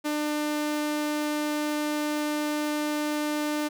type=tone; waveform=sawtooth; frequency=299.3 Hz; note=D4; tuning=33 cents sharp; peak=-22 dBFS; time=0.04-3.69 s; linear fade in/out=20 ms; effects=none